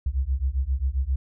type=beating tone pair; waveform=sine; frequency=62.8 / 70.3 Hz; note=B1 / C#2; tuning=+30 / +25 cents; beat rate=7.5 Hz; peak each=-25 dBFS; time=0.06-1.16 s; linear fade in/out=5 ms; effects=none

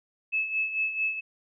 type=tone with tremolo; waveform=sine; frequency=2602 Hz; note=E7; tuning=23 cents flat; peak=-23 dBFS; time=0.32-1.21 s; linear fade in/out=20 ms; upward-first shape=sine; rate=4.5 Hz; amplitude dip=65%; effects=none

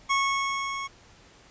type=tone with level ramp; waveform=25% pulse; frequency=1100 Hz; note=C#6; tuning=14 cents flat; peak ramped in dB=-17 to -28 dBFS; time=0.09-0.88 s; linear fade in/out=20 ms; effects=pink hiss -54 dBFS RMS until 1.5 s + resampled to 16000 Hz

